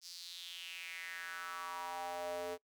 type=tone with high-pass filter sweep; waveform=square; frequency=87.7 Hz; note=F2; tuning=8 cents sharp; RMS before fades=-44 dBFS; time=0.01-2.58 s; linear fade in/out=50 ms; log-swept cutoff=5200 to 470 Hz; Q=4.4; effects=noise-tail reverb RT60 0.1 s tail -23 dB re dry